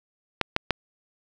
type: clicks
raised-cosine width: 0.3 ms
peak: -5 dBFS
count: 3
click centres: 0.413 / 0.564 / 0.707 s
effects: none